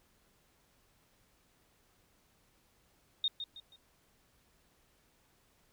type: tone with echo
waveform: sine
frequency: 3692 Hz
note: A#7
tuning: 17 cents flat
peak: -28 dBFS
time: 3.24-3.28 s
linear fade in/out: 2 ms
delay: 160 ms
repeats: 3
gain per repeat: -9 dB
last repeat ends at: 3.76 s
effects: pink hiss -70 dBFS RMS until 5.72 s